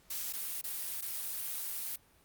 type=noise with dropouts; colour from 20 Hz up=blue; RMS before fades=-38 dBFS; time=0.1-1.96 s; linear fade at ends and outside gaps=5 ms; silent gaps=0.327-0.334 / 0.613-0.639 / 1.011-1.021 s; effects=pink hiss -65 dBFS RMS until 2.24 s + Opus 48 kbps